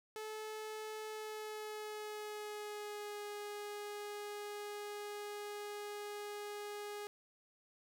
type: tone with pitch glide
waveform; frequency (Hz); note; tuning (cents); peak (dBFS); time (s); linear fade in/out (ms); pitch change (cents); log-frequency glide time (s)
sawtooth; 432.5 to 413.7; A4 to G#4; -30 to -7; -39; 0.16-7.07; 0; -77; 1.09-3.23
effects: none